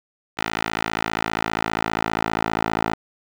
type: tone with band-pass filter sweep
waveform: 10% pulse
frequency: 55 Hz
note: A1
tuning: in tune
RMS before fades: -25 dBFS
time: 0.37-2.95 s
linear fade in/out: 20 ms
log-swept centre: 2000 to 990 Hz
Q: 0.78
effects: none